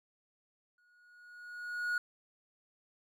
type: tone with exponential growth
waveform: triangle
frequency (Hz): 1450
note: F#6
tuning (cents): -35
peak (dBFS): -27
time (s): 0.78-1.98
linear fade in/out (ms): 2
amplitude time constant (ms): 260
effects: none